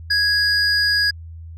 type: tone pair together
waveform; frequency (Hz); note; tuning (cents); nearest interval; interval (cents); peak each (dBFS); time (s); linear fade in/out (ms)
sine; 1661.2 / 4901; G#6 / D#8; 0 / -27; octave + perfect fifth; 1873; -16; 0.1-1.11; 10
effects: tanh soft clip ceiling -11 dBFS + added 82 Hz sine -33 dBFS peak until 1.57 s